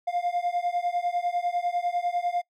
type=beating tone pair; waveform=triangle; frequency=698.5 / 708.5 Hz; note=F5 / F5; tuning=0 / +25 cents; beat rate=10 Hz; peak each=-26 dBFS; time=0.07-2.42 s; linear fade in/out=10 ms; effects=noise-tail reverb RT60 0.1 s tail -23 dB re dry